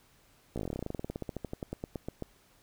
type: slowing click train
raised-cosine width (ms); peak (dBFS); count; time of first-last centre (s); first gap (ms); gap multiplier
2; -22; 30; 0.56-2.223; 16; 1.08
effects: pink hiss -64 dBFS RMS until 2.62 s